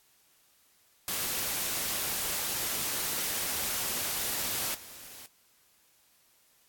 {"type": "noise with level steps", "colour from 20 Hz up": "white", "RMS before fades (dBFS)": [-32, -47], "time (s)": [1.08, 5.26], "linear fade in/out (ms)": 0, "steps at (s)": 4.74, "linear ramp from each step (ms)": 10, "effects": ["white hiss -65 dBFS RMS until 6.68 s", "AAC 64 kbps"]}